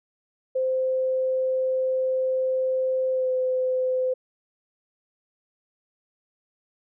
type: tone with pitch glide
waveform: sine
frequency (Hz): 519 to 512.4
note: C5 to C5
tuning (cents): -14 to -36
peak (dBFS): -21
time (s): 0.55-4.14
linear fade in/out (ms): 10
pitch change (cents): -22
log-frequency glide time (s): 3.12-3.3
effects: none